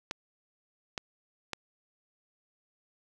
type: clicks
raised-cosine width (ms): 0.2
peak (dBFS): -16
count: 3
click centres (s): 0.111 / 0.978 / 1.533
effects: none